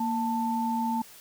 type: tone pair together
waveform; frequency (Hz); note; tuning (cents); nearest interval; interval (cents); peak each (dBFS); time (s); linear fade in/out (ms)
sine; 232.6 / 886; A#3 / A5; -4 / +12; octave + major seventh; 2316; -28 / -28; 0-1.02; 5
effects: white hiss -50 dBFS RMS until 1.2 s